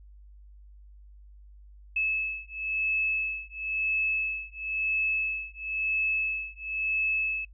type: beating tone pair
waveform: sine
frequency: 2600 / 2600.98 Hz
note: E7 / E7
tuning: -24 / -24 cents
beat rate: 0.98 Hz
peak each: -30 dBFS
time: 1.96-7.45 s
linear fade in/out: 5 ms
effects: noise-tail reverb RT60 0.1 s tail -21 dB re dry + added 50 Hz sine -48 dBFS peak until 7.53 s